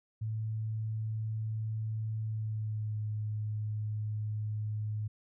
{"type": "tone with pitch glide", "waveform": "sine", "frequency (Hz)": [109.7, 106.76], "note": ["A2", "G#2"], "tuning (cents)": [-5, 48], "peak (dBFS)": -32, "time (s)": [0.21, 5.08], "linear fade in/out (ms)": 10, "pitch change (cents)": -47, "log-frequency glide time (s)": [2.24, 2.99], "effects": []}